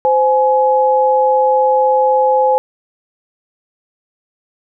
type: tone pair together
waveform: sine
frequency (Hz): 518.3 / 842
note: C5 / G#5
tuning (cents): -16 / +24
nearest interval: minor sixth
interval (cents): 840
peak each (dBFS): -12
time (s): 0.05-2.58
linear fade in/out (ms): 0
effects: none